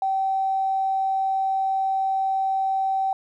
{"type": "tone with tanh clipping", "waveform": "triangle", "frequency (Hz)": 771, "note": "G5", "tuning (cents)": -29, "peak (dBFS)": -20, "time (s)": [0.02, 3.13], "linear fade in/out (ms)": 2, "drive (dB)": 3, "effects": []}